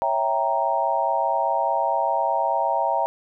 sine chord, C# diminished seventh, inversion none, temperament equal, 554.4 / 659.3 / 784 / 932.3 Hz, C#5 / E5 / G5 / Bb5, 0 / 0 / 0 / 0 cents, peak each -28 / -25 / -25 / -23 dBFS, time 0.02-3.06 s, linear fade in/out 0 ms, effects none

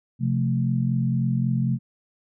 sine chord, F major, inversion second, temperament equal, 130.81 / 174.61 / 220 Hz, C3 / F3 / A3, 0 / 0 / 0 cents, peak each -22 / -27 / -26 dBFS, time 0.19-1.79 s, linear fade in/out 50 ms, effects none

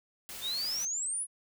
white noise, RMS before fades -43 dBFS, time 0.29-0.85 s, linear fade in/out 0 ms
sine exponential sweep, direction up, 3520 to 10548 Hz, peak -31 dBFS, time 0.41-1.27 s, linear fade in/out 50 ms
effects none

